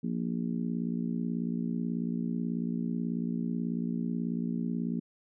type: harmonic tone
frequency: 58.27 Hz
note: A#1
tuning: in tune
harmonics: 3 / 4 / 5 / 6 / 7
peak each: -33 / -32 / -40 / -48 / -47 dBFS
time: 0.03-5 s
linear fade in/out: 10 ms
effects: none